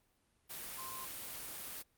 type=tone in noise; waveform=sine; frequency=1049 Hz; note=C6; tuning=4 cents sharp; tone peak=-46 dBFS; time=0.77-1.06 s; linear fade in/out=20 ms; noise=white; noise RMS=-45 dBFS; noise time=0.49-1.83 s; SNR=-4 dB; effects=pink hiss -75 dBFS RMS until 1.97 s + Opus 32 kbps